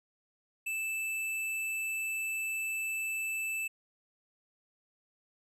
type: tone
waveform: square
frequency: 2637 Hz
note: E7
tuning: in tune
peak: -33 dBFS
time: 0.66-3.68 s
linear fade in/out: 10 ms
effects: resampled to 32000 Hz